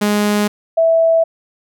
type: tone pair in turn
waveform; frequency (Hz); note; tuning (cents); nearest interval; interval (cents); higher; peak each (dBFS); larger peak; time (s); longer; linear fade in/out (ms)
sawtooth / sine; 207.7 / 656.7; G#3 / E5; 0 / -7; octave + minor sixth; 1993; second; -9; neither; 0.01-0.48 / 0.77-1.24; neither; 10
effects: none